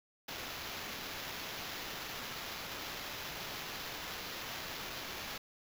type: noise with sample-and-hold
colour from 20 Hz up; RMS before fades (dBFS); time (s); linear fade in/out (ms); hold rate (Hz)
white; -43; 0.28-5.38; 5; 8820
effects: none

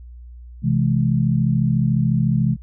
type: chord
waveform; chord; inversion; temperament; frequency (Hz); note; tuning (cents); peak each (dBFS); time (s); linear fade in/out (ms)
sine; C augmented; none; equal with one note detuned; 130.81 / 164.81 / 210.8; C3 / E3 / G#3; 0 / 0 / +26; -18 / -20 / -21; 0.62-2.57; 50
effects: added 60 Hz sine -36 dBFS peak until 2.62 s

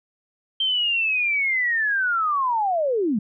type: linear sweep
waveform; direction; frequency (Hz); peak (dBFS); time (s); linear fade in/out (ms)
sine; down; 3151 to 190; -19; 0.6-3.19; 5
effects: none

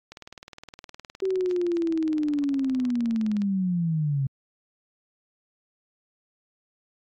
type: click train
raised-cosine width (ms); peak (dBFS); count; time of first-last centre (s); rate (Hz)
0.2; -24; 65; 0.12-3.419; 19.4
type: linear sweep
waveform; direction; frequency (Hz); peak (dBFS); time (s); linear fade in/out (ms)
sine; down; 384.9 to 132.4; -22; 1.22-4.27; 5
effects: AAC 64 kbps

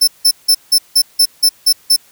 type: tone bursts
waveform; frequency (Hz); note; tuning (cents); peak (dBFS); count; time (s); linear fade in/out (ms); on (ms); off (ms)
sawtooth; 5300; E8; +9; -4; 9; 0.01-1.964; 10; 66; 170
effects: white hiss -48 dBFS RMS until 2.11 s

